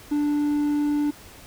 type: tone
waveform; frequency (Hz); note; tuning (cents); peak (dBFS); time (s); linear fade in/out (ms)
triangle; 293.7; D4; 0; -18; 0.11-1.11; 10
effects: pink hiss -46 dBFS RMS until 1.46 s